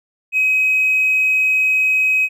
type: tone with hard clipping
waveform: sine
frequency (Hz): 2535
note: D#7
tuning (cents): +32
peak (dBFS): -13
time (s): 0.32-2.29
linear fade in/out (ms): 50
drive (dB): 1
effects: none